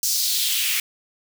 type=noise with high-pass filter sweep; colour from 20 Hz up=white; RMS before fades=-22 dBFS; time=0.03-0.8 s; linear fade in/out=2 ms; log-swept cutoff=5800 to 2200 Hz; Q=2.6; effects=none